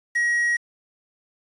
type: tone with quantisation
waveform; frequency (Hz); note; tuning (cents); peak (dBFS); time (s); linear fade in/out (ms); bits
triangle; 1900; A#6; +33; -17; 0.15-0.57; 10; 7
effects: resampled to 24000 Hz